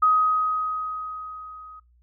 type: tone with level ramp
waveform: sine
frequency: 1258 Hz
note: D#6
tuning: 19 cents sharp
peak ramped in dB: -14 to -41 dBFS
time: 0.02-1.8 s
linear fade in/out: 10 ms
effects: noise-tail reverb RT60 0.2 s tail -22 dB re dry + added 60 Hz sine -56 dBFS peak until 2.02 s